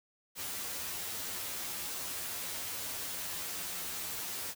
white noise with comb filter, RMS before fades -39 dBFS, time 0.35-4.55 s, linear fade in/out 50 ms, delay 11 ms, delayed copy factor +0.85, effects none

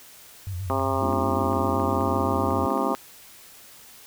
sine tone with vibrato, 92.5 Hz, F#2, in tune, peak -28 dBFS, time 0.47-2.66 s, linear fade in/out 0 ms, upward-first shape square, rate 7.8 Hz, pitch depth 88 cents each way
harmonic tone, 134.2 Hz, C3, 44 cents sharp, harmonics 2 / 3 / 4 / 5 / 6 / 7 / 8 / 9, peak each -31 / -31 / -31 / -31 / -31 / -31 / -31 / -31 dBFS, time 0.7-2.95 s, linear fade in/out 0 ms
clicks, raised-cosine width 0.5 ms, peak -29 dBFS, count 8, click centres 0.796 / 1.128 / 1.531 / 1.799 / 2.009 / 2.506 / 2.704 / 2.776 s
sine chord, G# diminished seventh, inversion none, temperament equal, 207.7 / 246.9 / 293.7 / 349.2 Hz, G#3 / B3 / D4 / F4, 0 / 0 / 0 / 0 cents, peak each -33 dBFS, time 1.01-2.94 s, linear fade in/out 5 ms
effects white hiss -48 dBFS RMS until 4.06 s

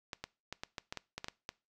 clicks, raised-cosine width 0.2 ms, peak -22 dBFS, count 11, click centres 0.132 / 0.24 / 0.526 / 0.635 / 0.782 / 0.925 / 0.973 / 1.18 / 1.244 / 1.284 / 1.491 s, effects noise-tail reverb RT60 0.3 s tail -22 dB re dry

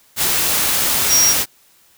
sine tone in noise, 5650 Hz, F8, 19 cents sharp, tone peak -11 dBFS, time 1.08-1.35 s, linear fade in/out 50 ms, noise white, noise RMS -17 dBFS, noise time 0.16-1.46 s, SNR +3 dB, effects white hiss -53 dBFS RMS until 1.97 s

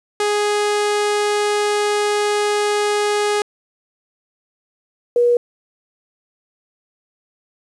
sawtooth / sine tone pair in turn, 415.3 / 481.3 Hz, G#4 / B4, 0 / -45 cents, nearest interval minor third, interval 255 cents, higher second, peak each -12 / -11 dBFS, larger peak second, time 0.2-3.42 / 5.16-5.37 s, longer first, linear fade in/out 2 ms, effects resampled to 24000 Hz + 8-bit

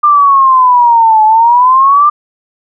sine exponential two-way sweep, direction down then up, 1200 to 857 to 1200 Hz, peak -3 dBFS, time 0.03-2.1 s, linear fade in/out 10 ms, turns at 1.24 s, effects none

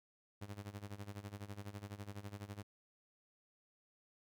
sawtooth tone with tremolo, 101.7 Hz, G#2, 36 cents flat, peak -39 dBFS, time 0.41-2.63 s, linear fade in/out 10 ms, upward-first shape sine, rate 12 Hz, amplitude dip 85%, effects none

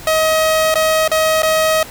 sawtooth tone with dropouts, 633 Hz, D#5, 30 cents sharp, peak -8 dBFS, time 0.07-1.83 s, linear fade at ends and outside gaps 2 ms, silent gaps 0.742-0.755 / 1.078-1.115 / 1.421-1.431 s, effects pink hiss -34 dBFS RMS until 1.9 s

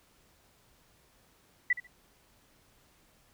sine tone with echo, 1969 Hz, B6, 6 cents flat, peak -22 dBFS, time 1.7-1.73 s, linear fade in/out 5 ms, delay 71 ms, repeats 2, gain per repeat -14 dB, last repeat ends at 1.872 s, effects pink hiss -65 dBFS RMS until 3.33 s

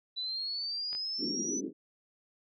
sine exponential sweep, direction up, 3951 to 6040 Hz, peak -33 dBFS, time 0.16-1.61 s, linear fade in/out 20 ms
clicks, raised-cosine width 0.3 ms, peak -32 dBFS, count 2, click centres 0.93 / 0.95 s
white band-pass noise, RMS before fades -37 dBFS, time 1.18-1.73 s, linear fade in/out 50 ms, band 200 to 380 Hz, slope 48 dB/octave
effects none

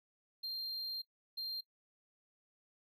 triangle tone bursts at uneven times, 4186 Hz, C8, in tune, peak -37 dBFS, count 2, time 0.43-1.02 / 1.37-1.61 s, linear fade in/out 10 ms, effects noise-tail reverb RT60 0.1 s tail -20 dB re dry

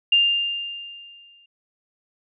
sine tone with exponential decay, 2800 Hz, F7, 4 cents sharp, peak -12 dBFS, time 0.12-1.46 s, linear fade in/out 5 ms, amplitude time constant 290 ms, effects none

